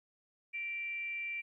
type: tone with frequency modulation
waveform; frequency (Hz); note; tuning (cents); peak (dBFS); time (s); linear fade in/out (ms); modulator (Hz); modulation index
sine; 2346; D7; -2; -36; 0.53-1.42; 20; 442; 0.25
effects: 13-bit